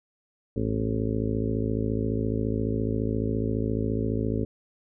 harmonic tone with a mistuned harmonic, 54.5 Hz, A1, 16 cents flat, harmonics 1 / 2 / 3 / 4 / 5 / 6 / 7 / 8 / 9 / 10, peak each -34 / -29 / -39 / -31 / -31 / -42 / -34 / -33 / -45 / -41 dBFS, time 0.56-4.45 s, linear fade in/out 5 ms, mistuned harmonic 1, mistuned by +50 cents, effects none

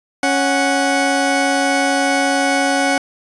20% pulse tone pair together, 276.8 / 739 Hz, C#4 / F#5, -2 / -2 cents, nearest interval octave + perfect fourth, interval 1700 cents, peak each -12 dBFS, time 0.23-2.98 s, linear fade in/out 2 ms, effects resampled to 24000 Hz

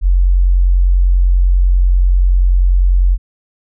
sine tone, 45.08 Hz, F#1, 44 cents flat, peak -7 dBFS, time 0.01-3.18 s, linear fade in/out 50 ms, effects none

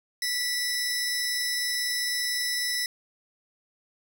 sawtooth tone pair together, 1965 / 5246 Hz, B6 / E8, -9 / -9 cents, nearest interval octave + perfect fourth, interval 1700 cents, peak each -26 dBFS, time 0.22-2.86 s, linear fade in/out 2 ms, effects none

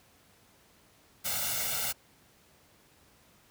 white noise with comb filter, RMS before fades -32 dBFS, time 1.24-1.93 s, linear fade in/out 20 ms, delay 1.4 ms, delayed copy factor +0.9, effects pink hiss -62 dBFS RMS until 3.5 s + high-pass 60 Hz 12 dB/octave

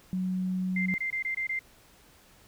sine tone, 185 Hz, F#3, in tune, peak -27 dBFS, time 0.13-0.94 s, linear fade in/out 0 ms
sine tone bursts, 2090 Hz, C7, 2 cents flat, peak -28 dBFS, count 7, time 0.76-1.592 s, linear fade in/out 5 ms, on 100 ms, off 22 ms
effects pink hiss -58 dBFS RMS until 2.47 s

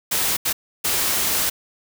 white noise bursts at uneven times, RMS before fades -21 dBFS, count 3, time 0.11-0.37 / 0.45-0.53 / 0.84-1.5 s, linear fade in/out 10 ms, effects none

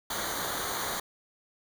pink noise with comb filter, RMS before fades -33 dBFS, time 0.1-1 s, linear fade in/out 5 ms, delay 0.38 ms, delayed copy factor -0.8, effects none

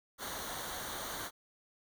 pink noise with comb filter, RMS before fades -41 dBFS, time 0.18-1.31 s, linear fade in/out 50 ms, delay 0.39 ms, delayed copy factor -0.7, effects none

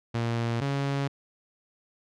sawtooth tone pair in turn, 116.54 / 139.31 Hz, A#2 / C#3, 0 / +9 cents, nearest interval minor third, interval 309 cents, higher second, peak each -22 dBFS, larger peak neither, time 0.14-0.61 / 0.61-1.08 s, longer neither, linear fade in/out 10 ms, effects low-pass 5000 Hz 12 dB/octave

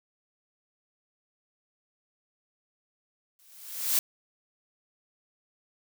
blue noise with exponential growth, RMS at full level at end -22 dBFS, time 3.39-3.99 s, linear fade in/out 1 ms, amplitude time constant 130 ms, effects none

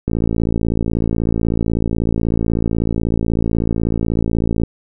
click train, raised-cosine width 3 ms, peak -5 dBFS, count 257, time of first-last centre 0.08-4.635 s, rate 56.2 Hz, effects none

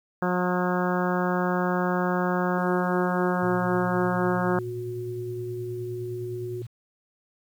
harmonic tone, 180 Hz, F#3, 47 cents flat, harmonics 1 / 2 / 3 / 4 / 5 / 6 / 7 / 8 / 9, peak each -26 / -29 / -31 / -32 / -33 / -34 / -34 / -35 / -36 dBFS, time 0.22-4.59 s, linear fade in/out 2 ms
sine tone, 363.9 Hz, F#4, 29 cents flat, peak -31 dBFS, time 2.58-6.62 s, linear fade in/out 2 ms
sine tone with tremolo, 116.54 Hz, A#2, in tune, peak -32 dBFS, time 3.42-6.67 s, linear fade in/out 10 ms, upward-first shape triangle, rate 9.7 Hz, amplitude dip 45%
effects 9-bit

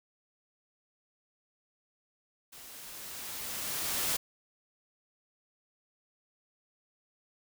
white noise with level ramp, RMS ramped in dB -50 to -30 dBFS, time 2.52-4.17 s, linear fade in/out 10 ms, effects none

